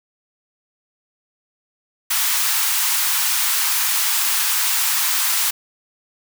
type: high-pass noise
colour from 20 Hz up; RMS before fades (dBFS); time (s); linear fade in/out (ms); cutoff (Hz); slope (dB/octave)
white; -19; 2.1-5.51; 10; 840; 48
effects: none